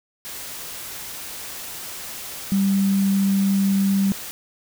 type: tone in noise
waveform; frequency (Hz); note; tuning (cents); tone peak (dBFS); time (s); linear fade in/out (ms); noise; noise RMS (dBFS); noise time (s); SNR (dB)
sine; 196; G3; 0; -16; 2.52-4.12; 0; white; -34; 0.25-4.31; +15
effects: none

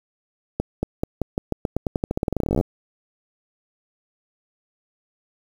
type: accelerating click train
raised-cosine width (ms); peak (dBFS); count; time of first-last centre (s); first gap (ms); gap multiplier
2; -8; 29; 0.6-2.611; 230; 0.89
effects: 7-bit

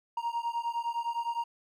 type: beating tone pair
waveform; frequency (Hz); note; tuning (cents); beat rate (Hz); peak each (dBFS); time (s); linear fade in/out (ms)
triangle; 932.3 / 942.1; A#5 / A#5; 0 / +18; 9.8; -31 / -32; 0.17-1.44; 5
effects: none

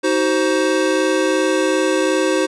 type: chord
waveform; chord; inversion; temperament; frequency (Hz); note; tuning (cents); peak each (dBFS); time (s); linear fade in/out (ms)
square; C diminished; first; just; 314 / 376.7 / 523.3; Eb4 / Gb4 / C5; +16 / +31 / 0; -20; 0.03-2.47; 20
effects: resampled to 22050 Hz

